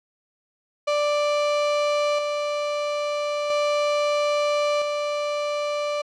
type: tone with tremolo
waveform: 35% pulse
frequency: 588 Hz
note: D5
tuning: 2 cents sharp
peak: -18 dBFS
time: 0.87-6.02 s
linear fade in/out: 10 ms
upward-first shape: square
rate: 0.38 Hz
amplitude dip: 35%
effects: low-pass 5000 Hz 12 dB/octave